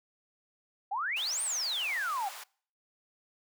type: exponential two-way sweep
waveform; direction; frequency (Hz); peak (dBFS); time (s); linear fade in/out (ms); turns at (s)
sine; up then down; 740 to 9250 to 740; -30; 0.91-2.29; 10; 1.42
type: high-pass noise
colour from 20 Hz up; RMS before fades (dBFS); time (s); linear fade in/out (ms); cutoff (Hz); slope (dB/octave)
pink; -45; 1.16-2.44; 10; 690; 24
effects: noise-tail reverb RT60 0.5 s tail -24 dB re dry